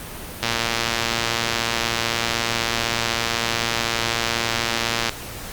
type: click train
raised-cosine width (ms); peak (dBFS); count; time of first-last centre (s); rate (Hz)
0.2; -3; 542; 0.43-5.094; 116
effects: pink hiss -34 dBFS RMS until 5.52 s + Opus 32 kbps